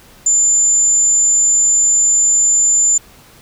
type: tone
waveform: sine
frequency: 7130 Hz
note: A8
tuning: 22 cents sharp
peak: -9 dBFS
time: 0.26-2.98 s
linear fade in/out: 5 ms
effects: pink hiss -44 dBFS RMS until 3.41 s